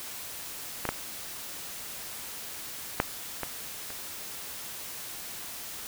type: clicks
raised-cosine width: 0.5 ms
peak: -14 / -11 / -7 / -16 / -25 dBFS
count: 5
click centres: 0.853 / 0.89 / 3.001 / 3.433 / 3.904 s
effects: white hiss -40 dBFS RMS until 5.87 s